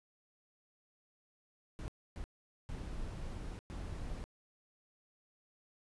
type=noise bursts at uneven times; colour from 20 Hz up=brown; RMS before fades=-42 dBFS; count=4; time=1.79-1.88 / 2.16-2.24 / 2.69-3.59 / 3.7-4.24 s; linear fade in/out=0 ms; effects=resampled to 24000 Hz